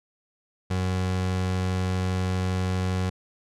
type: tone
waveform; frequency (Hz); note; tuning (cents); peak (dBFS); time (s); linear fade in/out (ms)
30% pulse; 92.5; F#2; 0; -21; 0.7-3.1; 10
effects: low-pass 8000 Hz 12 dB/octave